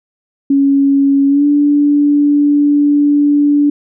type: tone with pitch glide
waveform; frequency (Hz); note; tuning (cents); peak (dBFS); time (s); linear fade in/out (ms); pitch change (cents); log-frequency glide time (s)
sine; 277.4 to 290.4; C#4 to D4; +1 to -19; -7; 0.5-3.7; 5; +80; 1.28-1.45
effects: none